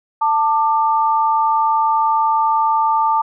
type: tone pair together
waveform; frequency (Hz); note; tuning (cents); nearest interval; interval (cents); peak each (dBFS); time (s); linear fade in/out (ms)
sine; 890 / 1188; A5 / D6; +20 / +20; perfect fourth; 500; -14 / -18; 0.21-3.22; 10
effects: none